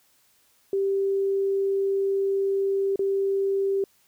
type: tone with dropouts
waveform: sine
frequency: 392 Hz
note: G4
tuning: in tune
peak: -21 dBFS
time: 0.73-3.84 s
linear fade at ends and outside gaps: 2 ms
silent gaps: 2.959-2.992 s
effects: white hiss -63 dBFS RMS until 4.07 s